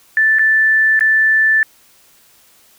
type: tone with dropouts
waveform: sine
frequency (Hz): 1760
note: A6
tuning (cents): 0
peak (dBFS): -9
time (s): 0.17-1.63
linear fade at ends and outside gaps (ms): 1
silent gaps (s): 0.386-0.393 / 0.993-1.008
effects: white hiss -50 dBFS RMS until 2.78 s